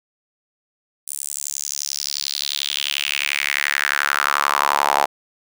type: tone with high-pass filter sweep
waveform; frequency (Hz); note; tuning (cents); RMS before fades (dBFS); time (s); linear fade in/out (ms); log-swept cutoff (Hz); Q
sawtooth; 71.4; D2; -48; -22; 1.07-5.06; 10; 9300 to 800; 3.7
effects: none